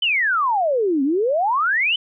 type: exponential two-way sweep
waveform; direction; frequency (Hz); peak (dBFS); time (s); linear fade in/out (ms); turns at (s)
sine; down then up; 3100 to 261.6 to 3100; -16; 0.02-1.96; 5; 1.03
effects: none